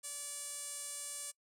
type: tone with band-pass filter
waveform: sawtooth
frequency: 577 Hz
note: D5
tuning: 31 cents flat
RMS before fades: -44 dBFS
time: 0.03-1.32 s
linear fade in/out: 20 ms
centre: 8600 Hz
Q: 3.4
effects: noise-tail reverb RT60 0.1 s tail -23 dB re dry